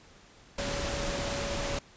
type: tone in noise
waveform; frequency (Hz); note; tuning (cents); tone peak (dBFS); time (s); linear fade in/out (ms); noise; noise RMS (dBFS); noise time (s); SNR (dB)
sine; 565; C#5; +33; -36; 0.58-1.79; 5; pink; -33; 0.58-1.79; -6
effects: pink hiss -56 dBFS RMS until 1.96 s + resampled to 16000 Hz